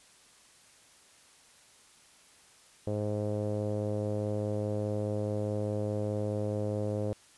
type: tone with low-pass filter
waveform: sawtooth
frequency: 104.8 Hz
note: G#2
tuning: 16 cents sharp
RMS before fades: -32 dBFS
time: 2.87-7.13 s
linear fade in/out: 0 ms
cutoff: 530 Hz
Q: 4
effects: white hiss -59 dBFS RMS until 7.37 s + resampled to 24000 Hz